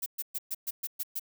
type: noise bursts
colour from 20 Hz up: violet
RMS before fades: -33 dBFS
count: 8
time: 0.02-1.196 s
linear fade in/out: 10 ms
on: 42 ms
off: 120 ms
effects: none